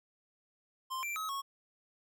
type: tone with pitch steps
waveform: square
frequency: 1047 / 2354 / 1277 / 1101 Hz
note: C6 / D7 / D#6 / C#6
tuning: +1 / +3 / +45 / -12 cents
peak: -36 dBFS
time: 0.9-1.42 s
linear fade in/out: 20 ms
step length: 130 ms
effects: none